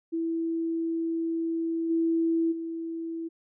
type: tone with level steps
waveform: sine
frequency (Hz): 329.6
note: E4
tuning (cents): 0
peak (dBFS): -26 / -22 / -31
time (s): 0.12-3.29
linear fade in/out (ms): 20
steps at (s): 1.89 / 2.51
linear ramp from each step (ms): 20
effects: none